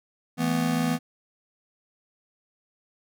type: chord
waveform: square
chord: E suspended fourth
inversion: none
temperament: just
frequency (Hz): 164.81 / 219.8 / 247.2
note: E3 / A3 / B3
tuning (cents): 0 / -2 / +2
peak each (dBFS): -28 / -31 / -26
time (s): 0.37-0.99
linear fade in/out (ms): 50
effects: none